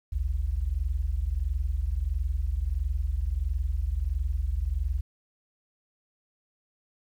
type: tone pair together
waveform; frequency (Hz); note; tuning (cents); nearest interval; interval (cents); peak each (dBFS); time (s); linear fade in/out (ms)
sine; 51.92 / 73.42; G#1 / D2; 0 / 0; tritone; 600; -28 / -28; 0.12-5.01; 10
effects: 10-bit